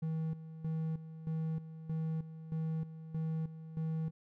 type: tone with tremolo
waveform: triangle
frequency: 160 Hz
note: D#3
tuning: 49 cents sharp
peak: -31 dBFS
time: 0.02-4.11 s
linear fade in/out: 10 ms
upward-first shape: square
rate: 1.6 Hz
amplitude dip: 75%
effects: none